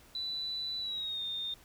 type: tone with pitch glide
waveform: sine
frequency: 3976 to 3646 Hz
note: B7 to A#7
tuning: +11 to -39 cents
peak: -34 dBFS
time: 0.15-1.54 s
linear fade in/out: 2 ms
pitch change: -150 cents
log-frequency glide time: 0.79-1.23 s
effects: pink hiss -59 dBFS RMS until 1.64 s